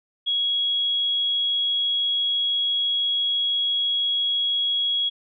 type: tone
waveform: sine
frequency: 3322 Hz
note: G#7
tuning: in tune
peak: -20 dBFS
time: 0.26-5.1 s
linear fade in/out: 20 ms
effects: none